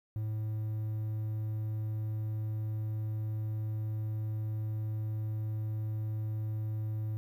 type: tone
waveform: triangle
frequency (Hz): 108.4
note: A2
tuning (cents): -25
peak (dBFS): -30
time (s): 0.16-7.17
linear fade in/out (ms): 0
effects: 11-bit